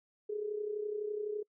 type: tone with amplitude modulation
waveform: sine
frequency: 420 Hz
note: G#4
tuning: 19 cents sharp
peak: -31 dBFS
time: 0.29-1.43 s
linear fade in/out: 10 ms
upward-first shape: sine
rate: 31.9 Hz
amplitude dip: 65%
effects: noise-tail reverb RT60 0.1 s tail -26 dB re dry